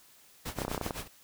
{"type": "noise with tremolo", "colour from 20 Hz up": "pink", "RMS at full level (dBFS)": -37, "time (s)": [0.45, 1.08], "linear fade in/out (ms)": 10, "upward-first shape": "sine", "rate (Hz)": 7.9, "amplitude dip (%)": 85}
{"type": "clicks", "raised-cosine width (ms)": 1, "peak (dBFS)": -18, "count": 10, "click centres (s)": [0.587, 0.618, 0.65, 0.681, 0.715, 0.747, 0.778, 0.813, 0.864, 0.908]}
{"effects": ["white hiss -59 dBFS RMS until 1.23 s"]}